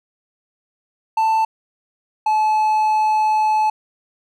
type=tone pair in turn; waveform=triangle; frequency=885 / 861.8 Hz; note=A5 / A5; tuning=+10 / -36 cents; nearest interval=unison; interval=46 cents; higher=first; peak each=-12 dBFS; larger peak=neither; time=1.17-1.45 / 2.26-3.7 s; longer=second; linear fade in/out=5 ms; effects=none